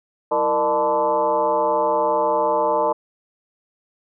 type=tone with frequency modulation; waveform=sine; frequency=740 Hz; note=F#5; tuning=in tune; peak=-16 dBFS; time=0.31-2.93 s; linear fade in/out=10 ms; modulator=137 Hz; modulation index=2.3; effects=none